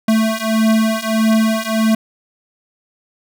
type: beating tone pair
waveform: square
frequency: 220 / 221.6 Hz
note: A3 / A3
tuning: 0 / +13 cents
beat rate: 1.6 Hz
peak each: -17 / -16 dBFS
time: 0.08-1.95 s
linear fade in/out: 5 ms
effects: none